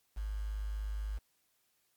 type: tone with quantisation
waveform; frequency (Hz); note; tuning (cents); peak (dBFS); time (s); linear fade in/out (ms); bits
sine; 51.9; G#1; 0; -34; 0.16-1.19; 20; 9
effects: white hiss -75 dBFS RMS until 1.96 s + MP3 96 kbps